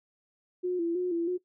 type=tone with vibrato; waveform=sine; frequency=349.2 Hz; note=F4; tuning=in tune; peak=-26 dBFS; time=0.63-1.38 s; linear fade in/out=20 ms; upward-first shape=square; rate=3.1 Hz; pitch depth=59 cents each way; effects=noise-tail reverb RT60 0.1 s tail -17 dB re dry